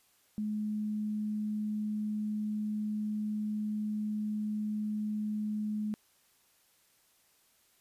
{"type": "tone", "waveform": "sine", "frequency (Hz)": 212, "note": "G#3", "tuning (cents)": 36, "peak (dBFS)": -31, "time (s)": [0.38, 5.94], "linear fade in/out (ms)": 0, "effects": ["white hiss -68 dBFS RMS until 7.8 s", "resampled to 32000 Hz"]}